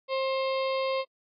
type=harmonic tone; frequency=531 Hz; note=C5; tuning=25 cents sharp; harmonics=1 / 2 / 4 / 5 / 6 / 7 / 8 / 9; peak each=-27 / -33 / -39 / -41 / -43 / -44 / -45 / -46 dBFS; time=0.08-1.05 s; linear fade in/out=50 ms; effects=AAC 32 kbps